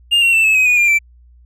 triangle tone with pitch steps, 2812 / 2738 / 2666 / 2597 / 2528 / 2462 / 2398 / 2335 Hz, F7 / F7 / E7 / E7 / D#7 / D#7 / D7 / D7, +11 / -35 / +19 / -26 / +27 / -19 / +36 / -11 cents, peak -8 dBFS, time 0.11-0.99 s, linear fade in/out 20 ms, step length 110 ms, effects added 60 Hz sine -43 dBFS peak until 1.45 s

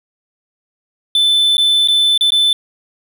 triangle tone with dropouts, 3520 Hz, A7, in tune, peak -8 dBFS, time 1.15-2.53 s, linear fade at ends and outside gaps 2 ms, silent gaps 1.57-1.58 / 1.875-1.884 / 2.177-2.209 / 2.305-2.32 s, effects none

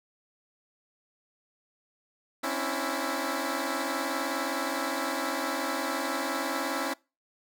10% pulse tone cluster, 265 / 284.6 / 330.1 Hz, C4 / C#4 / E4, +22 / +46 / +2 cents, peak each -25 dBFS, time 2.43-6.94 s, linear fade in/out 10 ms, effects noise-tail reverb RT60 0.3 s tail -25 dB re dry

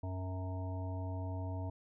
harmonic tone with a mistuned harmonic, 92.4 Hz, F#2, 2 cents flat, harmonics 1 / 3 / 5 / 7 / 9 / 10, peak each -37 / -46 / -54 / -48 / -57 / -51 dBFS, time 0.03-1.7 s, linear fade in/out 5 ms, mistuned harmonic 7, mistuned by +16 cents, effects none

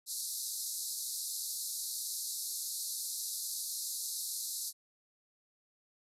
white band-pass noise, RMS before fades -39 dBFS, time 0.06-4.73 s, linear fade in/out 50 ms, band 3900 to 13000 Hz, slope 96 dB/octave, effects none

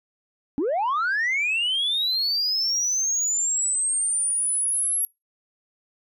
sine linear sweep, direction up, 256.8 to 11310 Hz, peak -19 dBFS, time 0.58-5.05 s, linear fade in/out 0 ms, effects noise-tail reverb RT60 0.2 s tail -26 dB re dry + tanh soft clip ceiling -19 dBFS

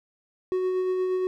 triangle tone with tremolo, 370 Hz, F#4, in tune, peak -20 dBFS, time 0.52-1.27 s, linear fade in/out 0 ms, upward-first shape sine, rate 8.5 Hz, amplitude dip 25%, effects none

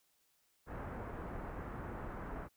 pink low-pass noise, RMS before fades -44 dBFS, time 0.66-2.49 s, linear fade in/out 50 ms, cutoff 1600 Hz, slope 24 dB/octave, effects white hiss -75 dBFS RMS until 2.56 s

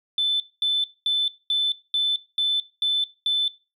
sine tone bursts, 3520 Hz, A7, in tune, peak -18 dBFS, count 8, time 0.18-3.48 s, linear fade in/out 2 ms, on 220 ms, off 220 ms, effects noise-tail reverb RT60 0.3 s tail -20 dB re dry + tanh soft clip ceiling -14 dBFS

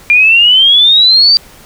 sine exponential sweep, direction up, 2385 to 4699 Hz, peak -3 dBFS, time 0.1-1.37 s, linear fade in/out 0 ms, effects pink hiss -38 dBFS RMS until 1.65 s

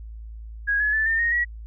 sine tone with pitch steps, 1649 / 1700.3 / 1753.1 / 1807.6 / 1863.8 / 1921.8 Hz, G#6 / G#6 / A6 / A6 / A#6 / B6, -13 / +40 / -7 / +46 / -1 / -48 cents, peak -19 dBFS, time 0.67-1.45 s, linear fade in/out 20 ms, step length 130 ms, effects added 55 Hz sine -35 dBFS peak until 1.66 s

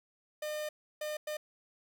45% pulse tone bursts at uneven times, 606 Hz, D#5, 46 cents flat, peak -35 dBFS, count 3, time 0.42-0.69 / 1.01-1.17 / 1.27-1.37 s, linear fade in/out 5 ms, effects none

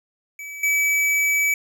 square tone with level steps, 2292 Hz, D7, 43 cents flat, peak -33 / -18 dBFS, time 0.39-1.54 s, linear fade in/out 2 ms, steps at 0.63 s, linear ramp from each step 5 ms, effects none

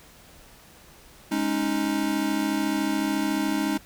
square chord, Ab suspended fourth, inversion none, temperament equal, 207.7 / 277.2 / 311.1 Hz, Ab3 / Db4 / Eb4, 0 / 0 / 0 cents, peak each -30 / -29 / -27 dBFS, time 1.31-3.78 s, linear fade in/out 10 ms, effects pink hiss -51 dBFS RMS until 3.85 s

